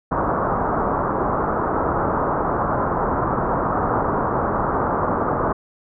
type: low-pass noise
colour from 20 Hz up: white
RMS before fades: -21 dBFS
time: 0.11-5.53 s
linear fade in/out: 10 ms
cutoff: 1300 Hz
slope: 48 dB/octave
effects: none